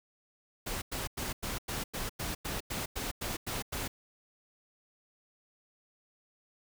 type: noise bursts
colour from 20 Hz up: pink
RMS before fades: -36 dBFS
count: 13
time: 0.66-3.88 s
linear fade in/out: 10 ms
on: 160 ms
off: 95 ms
effects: none